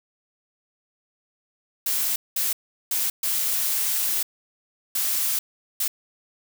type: noise bursts at uneven times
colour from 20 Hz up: blue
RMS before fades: -24 dBFS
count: 6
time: 1.86-2.16 / 2.36-2.53 / 2.91-3.1 / 3.23-4.23 / 4.95-5.39 / 5.8-5.88 s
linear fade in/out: 5 ms
effects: none